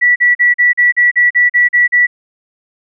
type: tone bursts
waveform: sine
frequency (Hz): 1950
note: B6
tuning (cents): -23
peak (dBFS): -6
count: 11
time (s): 0.01-2.07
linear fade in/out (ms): 20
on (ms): 150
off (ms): 41
effects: none